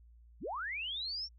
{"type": "linear sweep", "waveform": "sine", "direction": "up", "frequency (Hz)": [94.4, 5588], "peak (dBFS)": -36, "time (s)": [0.4, 1.29], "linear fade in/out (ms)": 50, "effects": ["added 58 Hz sine -56 dBFS peak until 1.38 s"]}